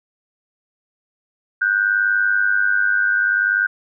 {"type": "tone pair together", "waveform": "sine", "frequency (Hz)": [1462, 1562.5], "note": ["F#6", "G6"], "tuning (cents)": [-21, -6], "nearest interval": "minor second", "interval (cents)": 115, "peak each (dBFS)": [-17, -18], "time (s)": [1.61, 3.67], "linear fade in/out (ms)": 10, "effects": []}